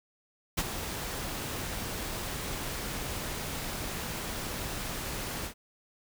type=noise with ADSR envelope; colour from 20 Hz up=pink; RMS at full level=-27 dBFS; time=0.57-5.54 s; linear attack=15 ms; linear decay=41 ms; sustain=-9 dB; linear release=90 ms; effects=none